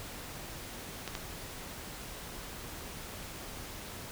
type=clicks; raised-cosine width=0.2 ms; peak=-19 dBFS; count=2; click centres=1.077 / 1.152 s; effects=pink hiss -44 dBFS RMS until 4.11 s